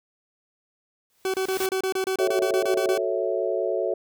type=noise with exponential growth; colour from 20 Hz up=white; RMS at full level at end=-30 dBFS; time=1.1-1.66 s; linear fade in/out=0 ms; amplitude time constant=120 ms
type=tone bursts; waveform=40% pulse; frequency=379.3 Hz; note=F#4; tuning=43 cents sharp; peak=-22 dBFS; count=15; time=1.25-2.977 s; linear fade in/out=2 ms; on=89 ms; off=28 ms
type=chord; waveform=sine; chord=F# minor seventh; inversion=none; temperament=equal; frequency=370 / 440 / 554.4 / 659.3 Hz; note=F#4 / A4 / C#5 / E5; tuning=0 / 0 / 0 / 0 cents; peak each=-28 dBFS; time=2.19-3.94 s; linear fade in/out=5 ms
effects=none